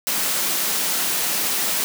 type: high-pass noise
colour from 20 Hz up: white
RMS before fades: -22 dBFS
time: 0.07-1.84 s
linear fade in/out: 0 ms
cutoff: 150 Hz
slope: 48 dB/octave
effects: none